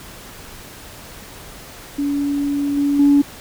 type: tone with level steps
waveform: sine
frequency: 284.8 Hz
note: C#4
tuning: 47 cents sharp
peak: -17 / -14 / -8 dBFS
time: 1.98-3.22 s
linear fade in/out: 10 ms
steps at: 2.77 / 2.99 s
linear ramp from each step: 5 ms
effects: tanh soft clip ceiling -5 dBFS + pink hiss -38 dBFS RMS until 3.4 s